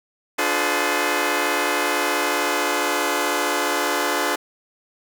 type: chord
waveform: 10% pulse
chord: D diminished seventh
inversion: none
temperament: just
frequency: 293.7 / 352.4 / 422.9 / 507.5 Hz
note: D4 / F4 / Ab4 / Cb5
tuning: 0 / +16 / +31 / +47 cents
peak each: -17 dBFS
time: 0.38-4.36 s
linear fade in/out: 10 ms
effects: none